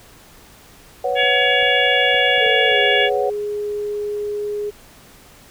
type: chord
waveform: sine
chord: B suspended second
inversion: none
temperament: equal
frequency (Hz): 493.9 / 554.4 / 740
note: B4 / C#5 / F#5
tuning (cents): 0 / 0 / 0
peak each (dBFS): -22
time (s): 1.04-3.3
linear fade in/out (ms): 5
type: harmonic tone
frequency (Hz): 564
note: C#5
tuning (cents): +30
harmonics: 3 / 4 / 5 / 6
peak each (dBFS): -19 / -20 / -21 / -22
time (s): 1.15-3.1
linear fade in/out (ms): 50
type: clicks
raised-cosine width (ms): 2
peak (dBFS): -26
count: 6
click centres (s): 1.234 / 1.627 / 2.144 / 2.38 / 2.464 / 2.718
type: tone with pitch glide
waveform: sine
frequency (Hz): 450 to 415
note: A4 to G#4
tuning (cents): +39 to -1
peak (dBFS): -21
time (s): 2.4-4.71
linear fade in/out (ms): 20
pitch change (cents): -140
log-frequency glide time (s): 2.67-2.78
effects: pink hiss -46 dBFS RMS until 5.5 s